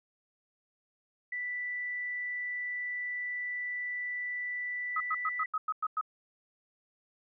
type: tone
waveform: sine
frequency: 1974 Hz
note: B6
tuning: 1 cent flat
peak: -33 dBFS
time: 1.32-5.46 s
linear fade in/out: 5 ms
type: tone bursts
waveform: sine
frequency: 1268 Hz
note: D#6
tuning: 32 cents sharp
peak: -28 dBFS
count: 8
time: 4.96-6.012 s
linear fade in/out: 5 ms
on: 44 ms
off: 100 ms
effects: none